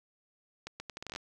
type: accelerating click train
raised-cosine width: 0.2 ms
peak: -23 dBFS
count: 11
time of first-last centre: 0.67-1.161 s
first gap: 130 ms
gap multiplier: 0.75
effects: none